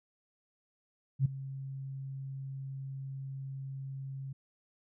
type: tone with ADSR envelope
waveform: sine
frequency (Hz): 135.3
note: C#3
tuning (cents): -42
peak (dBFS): -21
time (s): 1.19-4.33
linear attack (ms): 62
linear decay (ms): 10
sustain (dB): -17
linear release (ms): 8
effects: none